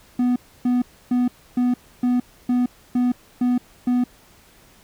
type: tone bursts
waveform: triangle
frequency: 246.9 Hz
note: B3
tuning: in tune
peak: -14 dBFS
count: 9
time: 0.19-4.04 s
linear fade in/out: 5 ms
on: 170 ms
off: 290 ms
effects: pink hiss -52 dBFS RMS until 4.83 s